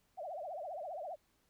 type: tone with vibrato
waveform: sine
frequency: 663 Hz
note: E5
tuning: 10 cents sharp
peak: -40 dBFS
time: 0.17-1.16 s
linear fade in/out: 20 ms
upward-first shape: triangle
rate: 15 Hz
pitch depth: 280 cents each way
effects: pink hiss -75 dBFS RMS until 1.49 s